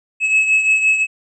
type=beating tone pair; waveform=triangle; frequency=2582 / 2587.8 Hz; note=E7 / E7; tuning=-37 / -33 cents; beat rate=5.8 Hz; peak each=-11 / -19 dBFS; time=0.2-1.07 s; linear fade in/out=50 ms; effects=resampled to 22050 Hz